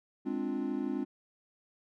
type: chord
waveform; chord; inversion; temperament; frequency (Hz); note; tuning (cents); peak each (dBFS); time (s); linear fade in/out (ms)
triangle; D half-diminished seventh; second; equal; 207.7 / 261.6 / 293.7 / 349.2; Ab3 / C4 / D4 / F4; 0 / 0 / 0 / 0; -37 / -33 / -34 / -37; 0.25-1.05; 20
effects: none